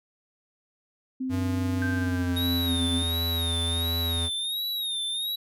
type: tone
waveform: sine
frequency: 259.8 Hz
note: C4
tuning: 12 cents flat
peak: -27 dBFS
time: 1.2-3.03 s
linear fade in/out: 10 ms
type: tone with pitch glide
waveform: square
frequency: 95.1 to 83.75 Hz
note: F#2 to E2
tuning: +48 to +28 cents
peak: -28 dBFS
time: 1.29-4.3 s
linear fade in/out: 50 ms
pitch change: -220 cents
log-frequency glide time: 1.9-2.73 s
type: tone with exponential decay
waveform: sine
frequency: 1568 Hz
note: G6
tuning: in tune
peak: -29 dBFS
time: 1.82-3.43 s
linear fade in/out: 1 ms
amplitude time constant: 350 ms
type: tone with vibrato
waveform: square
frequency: 3729 Hz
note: A#7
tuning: in tune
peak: -28 dBFS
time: 2.36-5.36 s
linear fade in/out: 10 ms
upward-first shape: sine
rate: 1.4 Hz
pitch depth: 91 cents each way
effects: none